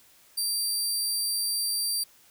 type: tone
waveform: 20% pulse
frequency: 4699 Hz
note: D8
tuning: in tune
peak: -20 dBFS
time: 0.37-2.04 s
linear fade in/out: 10 ms
effects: white hiss -58 dBFS RMS until 2.3 s